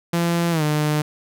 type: tone with pitch glide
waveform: sawtooth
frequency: 170.4 to 150.93 Hz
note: F3 to D3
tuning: -42 to +48 cents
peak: -14 dBFS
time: 0.13-1.02 s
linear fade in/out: 5 ms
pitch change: -210 cents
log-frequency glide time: 0.51-0.63 s
effects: none